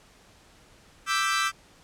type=chord; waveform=sawtooth; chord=E minor seventh; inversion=third; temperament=equal; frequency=1174.7 / 1318.5 / 1568 / 1975.5 Hz; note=D6 / E6 / G6 / B6; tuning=0 / 0 / 0 / 0 cents; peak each=-25 / -24 / -25 / -29 dBFS; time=1.06-1.52 s; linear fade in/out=50 ms; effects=pink hiss -56 dBFS RMS until 1.83 s + low-pass 9000 Hz 12 dB/octave